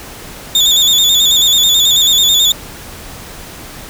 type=tone with vibrato; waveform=35% pulse; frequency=3543 Hz; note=A7; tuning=11 cents sharp; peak=-6 dBFS; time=0.55-2.52 s; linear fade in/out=2 ms; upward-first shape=square; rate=9.2 Hz; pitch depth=50 cents each way; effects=pink hiss -31 dBFS RMS until 3.89 s